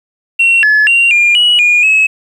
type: tone with pitch steps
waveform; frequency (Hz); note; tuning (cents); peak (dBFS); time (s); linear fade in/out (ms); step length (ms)
sine; 2729 / 1714 / 2761 / 2407 / 2922 / 2433 / 2576; F7 / A6 / F7 / D7 / F#7 / D#7 / E7; -41 / -46 / -20 / +42 / -22 / -39 / -41; -4; 0.39-2.07; 10; 240
effects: tanh soft clip ceiling -3 dBFS + 7-bit